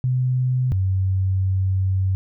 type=tone pair in turn; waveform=sine; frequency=127.3 / 94.85 Hz; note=C3 / F#2; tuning=-47 / +43 cents; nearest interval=perfect fourth; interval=510 cents; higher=first; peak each=-17 dBFS; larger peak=neither; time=0.04-0.72 / 0.72-2.15 s; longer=second; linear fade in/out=0 ms; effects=none

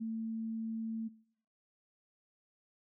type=tone; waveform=sine; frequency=224 Hz; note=A3; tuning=31 cents sharp; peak=-35 dBFS; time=0-1.09 s; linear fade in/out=20 ms; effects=noise-tail reverb RT60 0.7 s tail -22 dB re dry

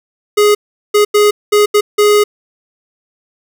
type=tone bursts at uneven times; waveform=square; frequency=416.2 Hz; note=G#4; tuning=4 cents sharp; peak=-7 dBFS; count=6; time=0.37-0.55 / 0.94-1.05 / 1.14-1.31 / 1.52-1.66 / 1.74-1.81 / 1.98-2.24 s; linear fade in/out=10 ms; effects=none

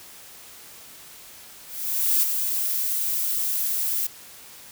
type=noise with ADSR envelope; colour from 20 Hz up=violet; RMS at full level=-19 dBFS; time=1.66-4.07 s; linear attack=570 ms; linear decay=5 ms; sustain=-6 dB; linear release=5 ms; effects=white hiss -45 dBFS RMS until 4.71 s

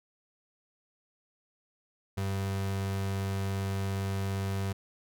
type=tone; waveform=35% pulse; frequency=97.4 Hz; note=G2; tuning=11 cents flat; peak=-28 dBFS; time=2.17-4.73 s; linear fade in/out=10 ms; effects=none

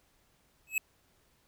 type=tone with exponential growth; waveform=square; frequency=2581 Hz; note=E7; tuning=37 cents flat; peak=-24 dBFS; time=0.67-0.78 s; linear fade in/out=2 ms; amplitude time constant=23 ms; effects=pink hiss -69 dBFS RMS until 1.47 s

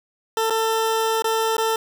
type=tone with dropouts; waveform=20% pulse; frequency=446.4 Hz; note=A4; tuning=25 cents sharp; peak=-14 dBFS; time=0.37-1.76 s; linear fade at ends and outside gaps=2 ms; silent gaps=0.499-0.505 / 1.222-1.243 / 1.568-1.581 s; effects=none

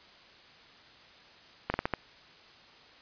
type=slowing click train; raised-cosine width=0.5 ms; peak=-13 dBFS; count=5; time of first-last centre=1.7-1.937 s; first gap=40 ms; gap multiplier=1.27; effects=white hiss -55 dBFS RMS until 3.01 s + resampled to 11025 Hz

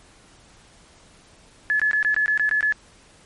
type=tone bursts; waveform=sine; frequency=1715 Hz; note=A6; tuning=45 cents flat; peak=-17 dBFS; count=9; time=1.7-2.724 s; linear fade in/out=0 ms; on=96 ms; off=20 ms; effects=pink hiss -52 dBFS RMS until 3.25 s + MP3 48 kbps

